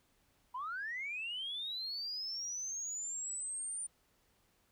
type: linear sweep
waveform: sine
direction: up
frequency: 956 to 9200 Hz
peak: -37 dBFS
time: 0.54-3.87 s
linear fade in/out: 10 ms
effects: tanh soft clip ceiling -33 dBFS + pink hiss -73 dBFS RMS until 4.71 s